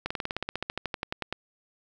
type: slowing click train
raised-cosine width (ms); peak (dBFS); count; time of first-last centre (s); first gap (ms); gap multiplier
0.3; -14; 19; 0.06-1.326; 45; 1.05
effects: 9-bit